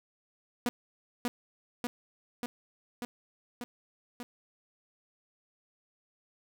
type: tone with echo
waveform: sawtooth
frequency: 242.6 Hz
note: B3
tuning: 31 cents flat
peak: -23 dBFS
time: 0.66-0.69 s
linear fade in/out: 0 ms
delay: 590 ms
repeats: 6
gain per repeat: -2 dB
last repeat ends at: 4.23 s
effects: none